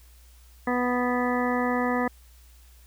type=harmonic tone; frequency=246.9 Hz; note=B3; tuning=in tune; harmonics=1 / 2 / 3 / 4 / 5 / 7 / 8; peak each=-26 / -29 / -31 / -32 / -33 / -34 / -35 dBFS; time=0.67-2.08 s; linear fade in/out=5 ms; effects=added 60 Hz sine -50 dBFS peak until 2.86 s + white hiss -59 dBFS RMS until 2.86 s